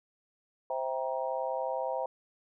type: chord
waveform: sine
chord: C dominant seventh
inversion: none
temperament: just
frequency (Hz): 523.3 / 654.1 / 784.9 / 941.9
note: C5 / E5 / G5 / Bb5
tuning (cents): 0 / -14 / +2 / +18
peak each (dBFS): -34 / -36 / -37 / -37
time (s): 0.7-2.06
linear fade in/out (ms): 2
effects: none